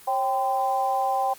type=tone with amplitude modulation; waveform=sine; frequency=784 Hz; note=G5; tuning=in tune; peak=-17 dBFS; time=0.07-1.34 s; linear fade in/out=10 ms; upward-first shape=sine; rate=241 Hz; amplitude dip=90%; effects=white hiss -48 dBFS RMS until 1.38 s + Opus 24 kbps